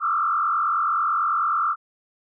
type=tone with frequency modulation; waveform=sine; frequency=1268 Hz; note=D#6; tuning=32 cents sharp; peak=-19 dBFS; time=0-1.76 s; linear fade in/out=50 ms; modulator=44.6 Hz; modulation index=2.5; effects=none